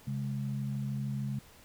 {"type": "tone pair together", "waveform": "sine", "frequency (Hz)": [134.3, 207.3], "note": ["C3", "G#3"], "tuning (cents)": [46, -3], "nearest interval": "minor sixth", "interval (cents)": 751, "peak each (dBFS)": [-33, -37], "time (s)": [0.07, 1.39], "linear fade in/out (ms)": 5, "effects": ["pink hiss -57 dBFS RMS until 1.64 s"]}